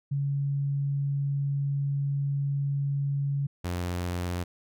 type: tone pair in turn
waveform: sine / sawtooth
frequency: 140.4 / 88.45 Hz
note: C#3 / F2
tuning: +22 / +23 cents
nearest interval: minor sixth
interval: 799 cents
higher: first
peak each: -25 dBFS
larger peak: neither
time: 0.11-3.47 / 3.64-4.44 s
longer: first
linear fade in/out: 10 ms
effects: none